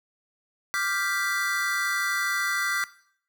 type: chord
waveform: square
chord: G dominant seventh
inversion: second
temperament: equal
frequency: 1174.7 / 1396.9 / 1568 / 1975.5 Hz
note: D6 / F6 / G6 / B6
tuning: 0 / 0 / 0 / 0 cents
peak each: -33 / -32 / -31 / -30 dBFS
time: 0.74-2.84 s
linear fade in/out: 0 ms
effects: noise-tail reverb RT60 0.6 s tail -18 dB re dry